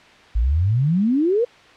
sine exponential sweep, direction up, 51.1 to 501 Hz, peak -15 dBFS, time 0.35-1.45 s, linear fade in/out 10 ms, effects white hiss -47 dBFS RMS until 1.76 s + low-pass 3000 Hz 12 dB/octave

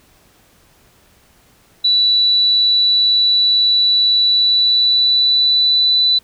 sine tone with pitch glide, 3951 to 3983 Hz, B7 to B7, 0 to +14 cents, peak -10 dBFS, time 1.84-6.19 s, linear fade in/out 10 ms, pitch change +14 cents, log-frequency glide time 4.26-6.04 s, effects pink hiss -52 dBFS RMS until 6.23 s

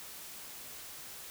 silence, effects white hiss -47 dBFS RMS until 1.3 s

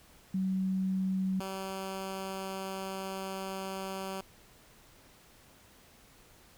sine / 10% pulse tone pair in turn, 189 / 191.75 Hz, F#3 / G3, +37 / -38 cents, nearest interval unison, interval 25 cents, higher second, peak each -28 dBFS, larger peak neither, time 0.34-1.4 / 1.4-4.21 s, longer second, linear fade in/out 5 ms, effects pink hiss -59 dBFS RMS until 6.57 s

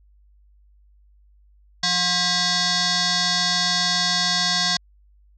sine tone with frequency modulation, 174.61 Hz, F3, in tune, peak -18 dBFS, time 1.83-4.77 s, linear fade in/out 5 ms, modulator 893 Hz, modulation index 6.2, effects added 50 Hz sine -52 dBFS peak until 5.37 s

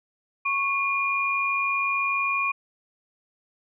sine tone pair together, 1103 / 2424 Hz, C#6 / D#7, -9 / -46 cents, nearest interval octave + major second, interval 1363 cents, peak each -26 / -24 dBFS, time 0.45-2.52 s, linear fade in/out 10 ms, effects none

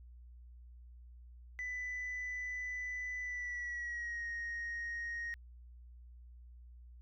sine tone with pitch glide, 1993 to 1870.3 Hz, B6 to A#6, +15 to +5 cents, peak -36 dBFS, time 1.59-5.34 s, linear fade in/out 0 ms, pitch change -110 cents, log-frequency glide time 3.21-4.27 s, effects tanh soft clip ceiling -36 dBFS + added 60 Hz sine -52 dBFS peak until 7.01 s

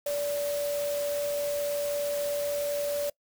sine tone in noise, 578 Hz, D5, 28 cents flat, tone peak -27 dBFS, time 0.06-3.1 s, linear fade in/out 5 ms, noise white, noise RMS -39 dBFS, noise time 0.06-3.1 s, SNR +9 dB, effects noise-tail reverb RT60 0.1 s tail -23 dB re dry

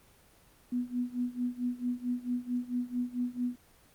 sine tone with tremolo, 246 Hz, B3, 7 cents flat, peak -27 dBFS, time 0.72-3.56 s, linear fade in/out 5 ms, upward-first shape sine, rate 4.5 Hz, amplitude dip 90%, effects pink hiss -61 dBFS RMS until 3.94 s + Opus 24 kbps

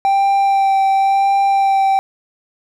triangle tone with vibrato, 784 Hz, G5, in tune, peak -9 dBFS, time 0.05-1.99 s, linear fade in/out 0 ms, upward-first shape sine, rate 0.94 Hz, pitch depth 14 cents each way, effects none

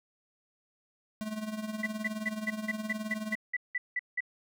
square tone with tremolo, 215.5 Hz, A3, 36 cents flat, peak -32 dBFS, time 1.21-3.35 s, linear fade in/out 0 ms, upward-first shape triangle, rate 19 Hz, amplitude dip 75%
sine tone bursts, 1975.5 Hz, B6, in tune, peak -28 dBFS, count 12, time 1.83-4.206 s, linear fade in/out 5 ms, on 33 ms, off 180 ms
effects none

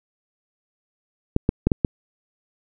clicks, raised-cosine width 3 ms, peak -4 dBFS, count 5, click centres 1.364 / 1.491 / 1.67 / 1.718 / 1.848 s, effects none

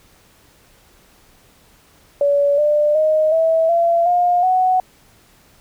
sine tone with pitch steps, 570 / 595.6 / 622.3 / 650.2 / 679.4 / 709.9 / 741.8 Hz, C#5 / D5 / D#5 / E5 / F5 / F5 / F#5, +48 / +24 / 0 / -24 / -48 / +28 / +4 cents, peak -12 dBFS, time 2.21-4.8 s, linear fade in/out 2 ms, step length 370 ms, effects pink hiss -52 dBFS RMS until 5.6 s

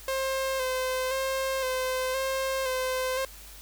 sawtooth tone with vibrato, 523.3 Hz, C5, in tune, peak -23 dBFS, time 0.08-3.25 s, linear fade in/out 2 ms, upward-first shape square, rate 0.97 Hz, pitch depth 27 cents each way, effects added 50 Hz sine -48 dBFS peak until 3.61 s + white hiss -48 dBFS RMS until 3.61 s

